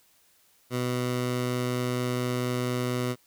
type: tone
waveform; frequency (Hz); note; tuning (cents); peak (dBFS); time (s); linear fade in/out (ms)
15% pulse; 124.3; B2; +12; -20; 0.7-3.16; 50
effects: white hiss -63 dBFS RMS until 3.26 s